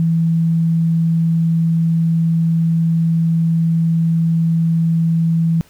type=tone; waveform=sine; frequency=164.81 Hz; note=E3; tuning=in tune; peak=-12 dBFS; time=0-5.61 s; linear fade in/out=0 ms; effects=pink hiss -50 dBFS RMS until 5.69 s